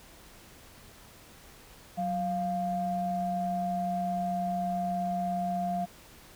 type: tone pair together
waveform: sine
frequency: 184.84 / 698.5 Hz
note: F#3 / F5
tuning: -1 / 0 cents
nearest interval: octave + major seventh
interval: 2301 cents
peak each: -32 / -29 dBFS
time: 1.97-5.86 s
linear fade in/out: 20 ms
effects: tanh soft clip ceiling -20 dBFS + pink hiss -53 dBFS RMS until 6.35 s